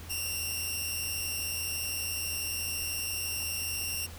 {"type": "tone pair together", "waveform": "10% pulse", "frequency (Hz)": [2707, 2819], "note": ["E7", "F7"], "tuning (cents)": [45, 16], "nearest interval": "minor second", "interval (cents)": 71, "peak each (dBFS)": -26, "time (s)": [0.09, 4.07], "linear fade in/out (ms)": 20, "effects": ["added 83 Hz sine -44 dBFS peak until 4.18 s", "pink hiss -48 dBFS RMS until 4.18 s"]}